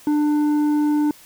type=tone with tanh clipping; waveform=triangle; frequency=297.6 Hz; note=D4; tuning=23 cents sharp; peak=-17 dBFS; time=0.07-1.11 s; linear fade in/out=2 ms; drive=11 dB; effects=white hiss -47 dBFS RMS until 1.25 s